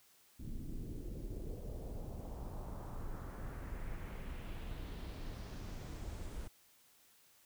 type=noise with low-pass filter sweep; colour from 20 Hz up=brown; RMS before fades=-44 dBFS; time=0.39-6.48 s; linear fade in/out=10 ms; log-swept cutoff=240 to 10000 Hz; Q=1.9; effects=white hiss -67 dBFS RMS until 7.45 s